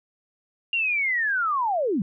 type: linear sweep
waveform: sine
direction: down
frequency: 2814 to 166 Hz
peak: -21 dBFS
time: 0.73-2.02 s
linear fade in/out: 2 ms
effects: none